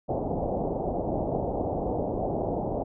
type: low-pass noise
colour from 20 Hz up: white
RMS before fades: -29 dBFS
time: 0.08-2.84 s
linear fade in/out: 20 ms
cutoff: 770 Hz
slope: 48 dB/octave
effects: none